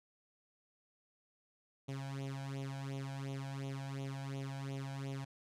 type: tone with flanger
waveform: sawtooth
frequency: 136.4 Hz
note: C#3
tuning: 28 cents flat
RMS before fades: -42 dBFS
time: 1.88-5.25 s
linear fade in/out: 10 ms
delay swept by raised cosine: 0.3 to 1.3 ms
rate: 2.8 Hz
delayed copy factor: +0.8
effects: low-pass 9000 Hz 12 dB/octave